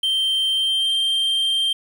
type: tone with pitch glide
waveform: triangle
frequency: 3136 to 3163 Hz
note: G7 to G7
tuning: 0 to +15 cents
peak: -16 dBFS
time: 0.03-1.73 s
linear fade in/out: 5 ms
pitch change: +15 cents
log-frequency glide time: 0.5-0.98 s
effects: 8-bit